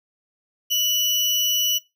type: tone with sample-and-hold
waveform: sine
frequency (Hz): 2960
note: F#7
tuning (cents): 0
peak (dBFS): -18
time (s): 0.7-1.79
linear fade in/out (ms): 20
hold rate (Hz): 8820
effects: noise-tail reverb RT60 0.2 s tail -18 dB re dry